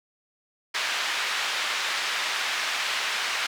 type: band-pass noise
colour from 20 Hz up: pink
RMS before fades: -28 dBFS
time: 0.74-3.47 s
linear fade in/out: 10 ms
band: 1400 to 4200 Hz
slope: 12 dB/octave
effects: none